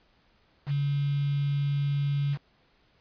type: tone with quantisation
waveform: sine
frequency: 142.1 Hz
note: C#3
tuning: 43 cents sharp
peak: -24 dBFS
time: 0.66-2.38 s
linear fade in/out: 50 ms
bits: 7
effects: pink hiss -65 dBFS RMS until 3 s + resampled to 11025 Hz